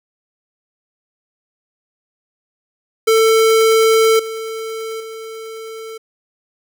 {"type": "tone with level steps", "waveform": "square", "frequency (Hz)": 445.4, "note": "A4", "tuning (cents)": 21, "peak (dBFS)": [-10, -24, -29], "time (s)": [3.07, 5.98], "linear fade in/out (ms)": 10, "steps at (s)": [4.19, 5], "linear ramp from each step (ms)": 5, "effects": []}